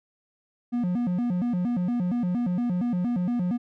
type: tone with vibrato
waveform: triangle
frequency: 207.7 Hz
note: G#3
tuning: in tune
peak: -21 dBFS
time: 0.72-3.58 s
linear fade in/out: 20 ms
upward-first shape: square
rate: 4.3 Hz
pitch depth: 260 cents each way
effects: none